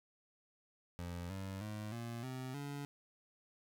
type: tone with pitch steps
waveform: 25% pulse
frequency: 87.31 / 96.32 / 106.26 / 117.22 / 129.31 / 142.66 Hz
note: F2 / G2 / G#2 / A#2 / C3 / D3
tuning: 0 / -30 / +40 / +10 / -20 / -50 cents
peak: -38 dBFS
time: 0.99-2.85 s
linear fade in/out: 0 ms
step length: 310 ms
effects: 13-bit